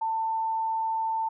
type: tone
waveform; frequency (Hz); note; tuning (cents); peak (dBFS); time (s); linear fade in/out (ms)
sine; 893; A5; +25; -25; 0.01-1.29; 10
effects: none

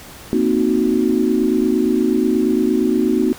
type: chord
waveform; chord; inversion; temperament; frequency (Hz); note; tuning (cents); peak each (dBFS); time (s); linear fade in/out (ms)
sine; C half-diminished seventh; third; equal; 233.1 / 261.6 / 311.1 / 370; Bb3 / C4 / Eb4 / Gb4; 0 / 0 / 0 / 0; -19; 0.33-3.33; 0
effects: pink hiss -38 dBFS RMS until 3.38 s

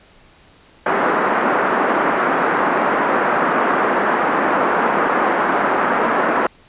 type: band-pass noise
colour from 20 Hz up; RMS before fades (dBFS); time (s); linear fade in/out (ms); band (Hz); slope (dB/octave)
white; -17; 0.86-6.47; 5; 210 to 1500; 24
effects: pink hiss -49 dBFS RMS until 6.68 s + resampled to 8000 Hz

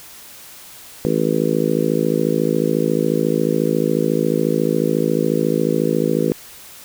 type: harmonic tone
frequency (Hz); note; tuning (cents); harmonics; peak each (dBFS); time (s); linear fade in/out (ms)
54.1; A1; -29; 3 / 4 / 5 / 6 / 7 / 8 / 9; -23 / -23 / -23 / -23 / -23 / -23 / -23; 1.05-6.32; 0
effects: white hiss -40 dBFS RMS until 6.84 s

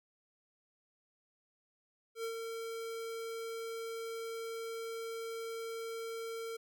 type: tone with ADSR envelope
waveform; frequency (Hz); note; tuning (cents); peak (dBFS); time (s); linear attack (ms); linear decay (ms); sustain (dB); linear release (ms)
square; 455.2; A#4; -41; -36; 2.15-6.57; 89; 89; -4; 10
effects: none

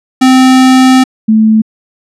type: tone pair in turn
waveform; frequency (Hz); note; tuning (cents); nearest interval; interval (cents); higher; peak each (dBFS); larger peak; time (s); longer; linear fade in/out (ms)
square / sine; 259.1 / 218.7; C4 / A3; -17 / -10; minor third; 293; first; -3; neither; 0.21-1.04 / 1.28-1.62; first; 10
effects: low-pass 9000 Hz 12 dB/octave

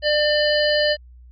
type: harmonic tone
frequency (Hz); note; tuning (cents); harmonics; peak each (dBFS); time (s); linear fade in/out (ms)
598; D5; +31; 1 / 3 / 5 / 7 / 8; -18 / -23 / -25 / -26 / -27; 0.02-0.97; 50
effects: added 61 Hz sine -42 dBFS peak until 1.31 s

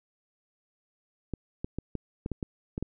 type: clicks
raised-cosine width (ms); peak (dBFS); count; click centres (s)
3; -19; 9; 1.337 / 1.645 / 1.786 / 1.953 / 2.261 / 2.317 / 2.428 / 2.779 / 2.826
effects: none

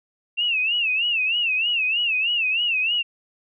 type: tone with vibrato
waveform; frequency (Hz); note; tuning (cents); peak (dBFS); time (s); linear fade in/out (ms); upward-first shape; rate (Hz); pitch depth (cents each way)
sine; 2700; E7; +41; -19; 0.37-3.03; 20; sine; 3.2; 140
effects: none

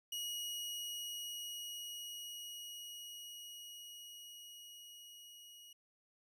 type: tone with level ramp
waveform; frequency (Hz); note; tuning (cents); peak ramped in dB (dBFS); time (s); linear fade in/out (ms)
sawtooth; 2899; F#7; -36; -36 to -52; 0.12-5.73; 5
effects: none

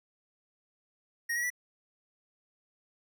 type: tone with pitch steps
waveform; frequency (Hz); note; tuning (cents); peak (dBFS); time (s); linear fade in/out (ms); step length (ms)
square; 1871 / 1914.7 / 1959.5; A#6 / A#6 / B6; +6 / +46 / -14; -30; 1.29-1.503; 10; 71
effects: none

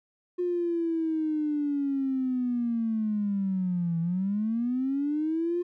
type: linear two-way sweep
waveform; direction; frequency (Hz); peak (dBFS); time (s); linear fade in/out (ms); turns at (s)
triangle; down then up; 358.5 to 164.6 to 355.8; -21; 0.38-5.63; 20; 4
effects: tanh soft clip ceiling -23 dBFS

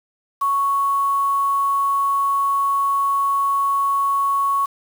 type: tone with quantisation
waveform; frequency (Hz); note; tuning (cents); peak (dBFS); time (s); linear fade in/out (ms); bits
sine; 1110; C#6; +2; -16; 0.41-4.66; 10; 6
effects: none

